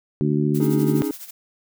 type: harmonic tone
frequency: 74 Hz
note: D2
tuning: 14 cents sharp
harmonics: 2 / 3 / 4 / 5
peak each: -21 / -23 / -24 / -25 dBFS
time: 0.21-1.02 s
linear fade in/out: 0 ms
type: noise with tremolo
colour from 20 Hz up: blue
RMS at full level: -35 dBFS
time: 0.54-1.31 s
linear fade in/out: 10 ms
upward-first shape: sine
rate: 12 Hz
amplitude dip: 70%
type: chord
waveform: triangle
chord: C# suspended second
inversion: none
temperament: equal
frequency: 277.2 / 311.1 / 415.3 Hz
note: C#4 / D#4 / G#4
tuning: 0 / 0 / 0 cents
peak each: -24 / -23 / -26 dBFS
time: 0.6-1.11 s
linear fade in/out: 2 ms
effects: none